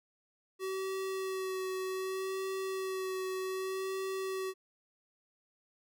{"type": "tone with vibrato", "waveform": "square", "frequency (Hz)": 379.1, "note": "F#4", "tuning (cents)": 42, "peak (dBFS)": -35, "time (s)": [0.59, 4.54], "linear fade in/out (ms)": 50, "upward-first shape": "sine", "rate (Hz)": 0.65, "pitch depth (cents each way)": 17, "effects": []}